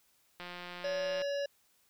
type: click train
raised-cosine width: 0.3 ms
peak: -28 dBFS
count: 146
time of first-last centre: 0.4-1.219 s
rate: 177 Hz
type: harmonic tone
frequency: 566 Hz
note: C#5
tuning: 36 cents sharp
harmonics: 1 / 3 / 5 / 7 / 9 / 10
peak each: -32 / -44 / -47 / -51 / -49 / -55 dBFS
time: 0.84-1.46 s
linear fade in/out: 5 ms
effects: white hiss -70 dBFS RMS until 1.89 s